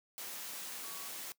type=tone in noise; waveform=sine; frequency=1128 Hz; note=C#6; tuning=30 cents sharp; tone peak=-53 dBFS; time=0.84-1.08 s; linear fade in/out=0 ms; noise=white; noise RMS=-44 dBFS; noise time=0.18-1.32 s; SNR=-12 dB; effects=noise-tail reverb RT60 0.1 s tail -21 dB re dry + high-pass 200 Hz 12 dB/octave